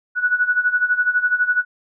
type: tone with tremolo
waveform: sine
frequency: 1473 Hz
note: F#6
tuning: 8 cents flat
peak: -12 dBFS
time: 0.15-1.65 s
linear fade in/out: 50 ms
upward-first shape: sine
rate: 12 Hz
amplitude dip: 80%
effects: none